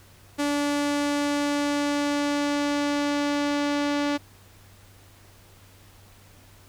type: tone with low-pass filter sweep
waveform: sawtooth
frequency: 289.1 Hz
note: D4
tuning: 27 cents flat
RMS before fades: -25 dBFS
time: 0.38-4.18 s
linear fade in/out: 20 ms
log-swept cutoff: 9500 to 5100 Hz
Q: 0.89
effects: added 97 Hz sine -53 dBFS peak until 6.68 s + pink hiss -54 dBFS RMS until 6.68 s